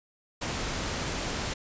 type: noise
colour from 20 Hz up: pink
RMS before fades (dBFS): -32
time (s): 0.41-1.54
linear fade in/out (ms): 10
effects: resampled to 16000 Hz